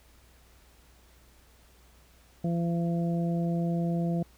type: harmonic tone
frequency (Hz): 169.9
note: F3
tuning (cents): -47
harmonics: 1 / 2 / 3 / 4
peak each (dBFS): -26 / -36 / -39 / -38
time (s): 2.44-4.23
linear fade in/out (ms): 5
effects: added 60 Hz sine -58 dBFS peak until 4.37 s + pink hiss -61 dBFS RMS until 4.37 s